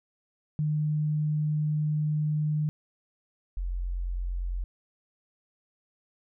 sine tone pair in turn, 151.7 / 44.39 Hz, D#3 / F1, -44 / +29 cents, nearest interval octave + major sixth, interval 2127 cents, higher first, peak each -24 / -28 dBFS, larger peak first, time 0.59-2.69 / 3.57-4.64 s, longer first, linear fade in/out 0 ms, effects none

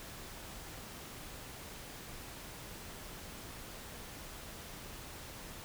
silence, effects pink hiss -48 dBFS RMS until 5.64 s

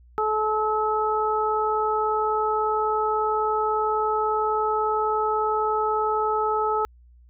harmonic tone, 430.9 Hz, A4, 36 cents flat, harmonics 1 / 2 / 3, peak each -25 / -25 / -25 dBFS, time 0.18-6.85 s, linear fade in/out 0 ms, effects added 60 Hz sine -49 dBFS peak until 7.29 s

